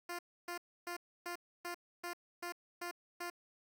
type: tone bursts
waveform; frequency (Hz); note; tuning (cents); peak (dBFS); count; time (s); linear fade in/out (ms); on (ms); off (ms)
10% pulse; 349.2; F4; 0; -32; 9; 0.09-3.301; 5; 99; 290
effects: none